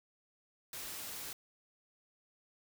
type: noise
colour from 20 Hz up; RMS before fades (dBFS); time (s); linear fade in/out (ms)
white; -44; 0.73-1.33; 2
effects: none